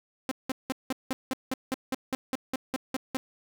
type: tone bursts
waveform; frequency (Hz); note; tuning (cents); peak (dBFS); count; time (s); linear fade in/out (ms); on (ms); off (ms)
sawtooth; 261.6; C4; 0; -23; 15; 0.29-3.17; 0; 24; 180
effects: none